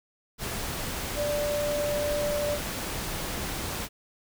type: tone in noise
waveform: sine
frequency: 587.3 Hz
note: D5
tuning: in tune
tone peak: -26 dBFS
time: 1.15-2.59 s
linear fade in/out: 50 ms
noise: pink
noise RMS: -33 dBFS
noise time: 0.38-3.89 s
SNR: +4 dB
effects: none